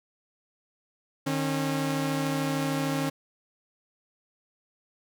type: tone pair together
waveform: sawtooth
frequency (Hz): 152.49 / 271.7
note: D#3 / C#4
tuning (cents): -35 / -35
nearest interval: minor seventh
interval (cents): 1000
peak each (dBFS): -26 / -24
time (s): 1.26-3.1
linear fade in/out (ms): 10
effects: none